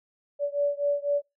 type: beating tone pair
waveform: sine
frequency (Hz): 573 / 577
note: D5 / D5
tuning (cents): -43 / -31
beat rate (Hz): 4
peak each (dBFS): -26 / -27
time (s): 0.39-1.22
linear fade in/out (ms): 50
effects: noise-tail reverb RT60 0.2 s tail -23 dB re dry